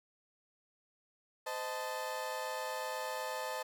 30% pulse chord, A diminished, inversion first, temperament equal with one note detuned, 514.3 / 622.3 / 880 Hz, C5 / Eb5 / A5, -30 / 0 / 0 cents, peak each -39 / -40 / -38 dBFS, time 1.46-3.63 s, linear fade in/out 10 ms, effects none

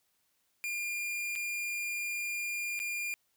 45% pulse tone with dropouts, 2407 Hz, D7, 42 cents sharp, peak -33 dBFS, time 0.64-3.14 s, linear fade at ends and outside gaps 0 ms, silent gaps 1.354-1.359 / 2.792-2.8 s, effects white hiss -75 dBFS RMS until 3.36 s

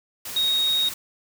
sine tone in noise, 3754 Hz, A#7, 11 cents sharp, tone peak -19 dBFS, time 0.36-0.89 s, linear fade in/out 5 ms, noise white, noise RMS -34 dBFS, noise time 0.25-0.94 s, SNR +12 dB, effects none

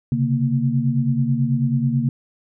sine tone cluster, 131.9 / 141.1 / 232.4 Hz, C3 / C#3 / A#3, +14 / +31 / -5 cents, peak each -21 dBFS, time 0.12-2.09 s, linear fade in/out 2 ms, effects none

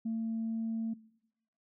sine tone, 225.2 Hz, A3, 40 cents sharp, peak -30 dBFS, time 0.05-0.94 s, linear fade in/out 10 ms, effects noise-tail reverb RT60 0.9 s tail -22 dB re dry + tanh soft clip ceiling -28 dBFS

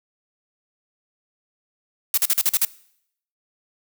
blue noise bursts, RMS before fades -18 dBFS, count 7, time 2.14-2.65 s, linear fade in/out 2 ms, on 36 ms, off 43 ms, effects noise-tail reverb RT60 0.7 s tail -21 dB re dry

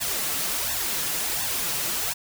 white noise with flanger, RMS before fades -27 dBFS, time 0-2.14 s, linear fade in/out 20 ms, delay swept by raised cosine 1.1 to 7 ms, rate 1.4 Hz, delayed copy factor +0.85, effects none

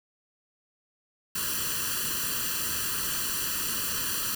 white noise with comb filter, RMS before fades -30 dBFS, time 1.35-4.35 s, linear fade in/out 5 ms, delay 0.68 ms, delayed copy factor +0.95, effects none

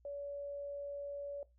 sine tone, 569 Hz, C#5, 45 cents sharp, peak -40 dBFS, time 0.05-1.43 s, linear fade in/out 2 ms, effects noise-tail reverb RT60 0.2 s tail -18 dB re dry + added 60 Hz sine -65 dBFS peak until 1.58 s

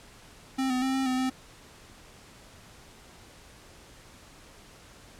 square tone with pitch steps, 264.4 / 253.6 / 264.1 / 266.1 / 256 / 259.5 Hz, C4 / B3 / C4 / C4 / C4 / C4, +18 / +46 / +16 / +29 / -38 / -14 cents, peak -26 dBFS, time 0.58-1.3 s, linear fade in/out 10 ms, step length 120 ms, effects pink hiss -52 dBFS RMS until 5.19 s + low-pass 10000 Hz 12 dB/octave

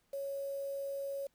sine tone with quantisation, 554 Hz, C#5, 1 cent flat, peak -36 dBFS, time 0.13-1.27 s, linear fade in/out 5 ms, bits 9, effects pink hiss -75 dBFS RMS until 1.34 s

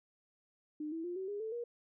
sine tone with pitch steps, 302.9 / 326.5 / 352 / 379.4 / 409 / 440.9 / 475.3 Hz, D#4 / E4 / F4 / F#4 / G#4 / A4 / A#4, -46 / -17 / +14 / +43 / -26 / +4 / +34 cents, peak -37 dBFS, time 0.8-1.64 s, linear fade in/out 5 ms, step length 120 ms, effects none

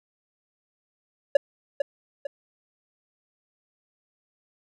triangle tone with echo, 566 Hz, C#5, 36 cents sharp, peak -9 dBFS, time 1.35-1.37 s, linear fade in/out 5 ms, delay 450 ms, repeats 2, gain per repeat -8 dB, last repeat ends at 2.27 s, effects none

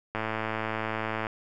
click train, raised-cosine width 0.5 ms, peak -15 dBFS, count 124, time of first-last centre 0.15-1.268 s, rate 110 Hz, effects none

